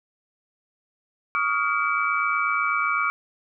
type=tone cluster; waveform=sine; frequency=1133 / 1241 / 1402 / 2296 Hz; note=C#6 / D#6 / F6 / D7; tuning=+37 / -5 / +6 / -40 cents; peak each=-27 / -26 / -26 / -26 dBFS; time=1.35-3.1 s; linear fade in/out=0 ms; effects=none